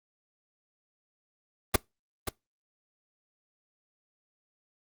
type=noise with echo; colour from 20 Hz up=pink; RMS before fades=-20 dBFS; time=1.74-1.76 s; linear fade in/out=5 ms; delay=530 ms; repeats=1; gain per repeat=-10 dB; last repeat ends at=2.29 s; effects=noise-tail reverb RT60 0.2 s tail -24 dB re dry + Opus 32 kbps